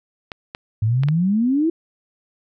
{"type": "clicks", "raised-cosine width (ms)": 0.3, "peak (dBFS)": -14, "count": 4, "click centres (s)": [0.318, 0.549, 1.035, 1.086]}
{"type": "exponential sweep", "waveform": "sine", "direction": "up", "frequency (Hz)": [103.83, 340], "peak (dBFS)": -15, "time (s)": [0.82, 1.7], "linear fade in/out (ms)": 5}
{"effects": []}